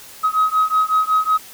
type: beating tone pair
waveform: sine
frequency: 1266 / 1271.4 Hz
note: D#6 / D#6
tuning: +30 / +37 cents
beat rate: 5.4 Hz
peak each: -16 dBFS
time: 0.23-1.38 s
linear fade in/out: 20 ms
effects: tanh soft clip ceiling -9 dBFS + white hiss -40 dBFS RMS until 1.53 s